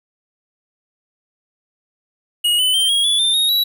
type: tone with pitch steps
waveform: square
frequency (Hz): 2887 / 3015 / 3148 / 3288 / 3433 / 3585 / 3744 / 3910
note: F#7 / F#7 / G7 / G#7 / A7 / A7 / A#7 / B7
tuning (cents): -43 / +32 / +7 / -18 / -43 / +32 / +7 / -18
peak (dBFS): -14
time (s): 2.44-3.64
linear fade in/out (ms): 10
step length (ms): 150
effects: 9-bit